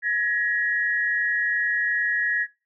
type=tone pair together; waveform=sine; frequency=1674.4 / 1897 Hz; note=G#6 / A#6; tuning=+14 / +30 cents; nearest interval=major second; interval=216 cents; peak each=-24 dBFS; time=0.02-2.47 s; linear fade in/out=50 ms; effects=noise-tail reverb RT60 0.3 s tail -21 dB re dry